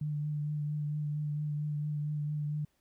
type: tone with vibrato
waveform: sine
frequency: 149.1 Hz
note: D3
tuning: 27 cents sharp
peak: -31 dBFS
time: 0.01-2.65 s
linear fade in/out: 5 ms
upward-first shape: triangle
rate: 4.4 Hz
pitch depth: 23 cents each way
effects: pink hiss -75 dBFS RMS until 2.8 s